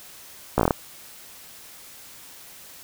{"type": "slowing click train", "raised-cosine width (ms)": 1, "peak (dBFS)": -4, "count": 7, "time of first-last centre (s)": [0.58, 0.708], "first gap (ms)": 15, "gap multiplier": 1.14, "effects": ["white hiss -45 dBFS RMS until 2.83 s"]}